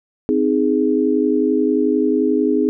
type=chord; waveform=sine; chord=Ab major; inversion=first; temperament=equal with one note detuned; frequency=259.8 / 311.1 / 415.3 Hz; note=C4 / Eb4 / Ab4; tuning=-12 / 0 / 0 cents; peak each=-18 dBFS; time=0.29-2.69 s; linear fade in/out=0 ms; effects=none